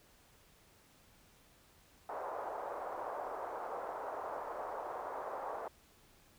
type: band-pass noise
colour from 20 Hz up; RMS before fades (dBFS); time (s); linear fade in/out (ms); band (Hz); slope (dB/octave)
pink; -42; 2.09-5.68; 2; 510 to 1100; 24
effects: pink hiss -65 dBFS RMS until 6.38 s